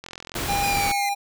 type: click train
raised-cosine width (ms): 0.2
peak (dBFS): -19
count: 25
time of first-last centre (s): 0.04-0.597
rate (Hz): 43.1
type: noise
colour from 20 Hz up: pink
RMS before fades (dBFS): -28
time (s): 0.35-0.92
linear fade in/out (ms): 5
type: tone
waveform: square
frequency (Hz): 804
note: G5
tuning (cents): +44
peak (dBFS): -23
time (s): 0.48-1.15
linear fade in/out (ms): 20
type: exponential sweep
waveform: sawtooth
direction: down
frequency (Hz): 2489 to 2061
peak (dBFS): -24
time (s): 0.63-1.09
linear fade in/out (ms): 2
effects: none